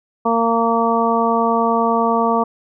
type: harmonic tone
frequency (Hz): 230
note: A#3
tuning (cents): -23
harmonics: 1 / 2 / 3 / 4 / 5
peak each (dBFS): -20 / -20 / -20 / -20 / -20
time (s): 0.25-2.44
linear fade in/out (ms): 10
effects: none